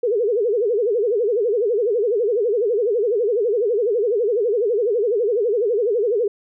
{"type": "tone with vibrato", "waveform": "sine", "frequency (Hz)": 443.7, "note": "A4", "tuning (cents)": 14, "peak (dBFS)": -16, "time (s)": [0.03, 6.28], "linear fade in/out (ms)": 5, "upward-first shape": "sine", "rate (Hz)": 12, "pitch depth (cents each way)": 200, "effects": []}